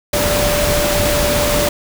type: tone in noise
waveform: sine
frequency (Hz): 587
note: D5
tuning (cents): -1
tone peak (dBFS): -17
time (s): 0.13-1.69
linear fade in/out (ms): 5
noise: pink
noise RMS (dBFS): -17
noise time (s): 0.13-1.69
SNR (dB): -3
effects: none